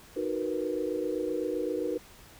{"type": "chord", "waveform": "sine", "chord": "B major seventh", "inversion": "first", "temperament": "equal", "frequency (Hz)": [311.1, 370, 466.2, 493.9], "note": ["D#4", "F#4", "A#4", "B4"], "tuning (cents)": [0, 0, 0, 0], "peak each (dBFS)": -34, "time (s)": [0.16, 1.98], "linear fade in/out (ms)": 10, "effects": ["pink hiss -53 dBFS RMS until 2.39 s"]}